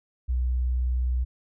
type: tone with vibrato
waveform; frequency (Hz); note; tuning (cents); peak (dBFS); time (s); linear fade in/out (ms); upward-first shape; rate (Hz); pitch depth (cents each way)
sine; 62.2; B1; +13; -22; 0.28-1.25; 20; triangle; 19; 16
effects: none